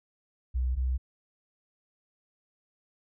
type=tone pair in turn; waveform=sine; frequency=63 / 63.84 Hz; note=B1 / C2; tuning=+35 / -42 cents; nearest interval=unison; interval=23 cents; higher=second; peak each=-25 dBFS; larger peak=neither; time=0.54-0.76 / 0.76-0.98 s; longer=neither; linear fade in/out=20 ms; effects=none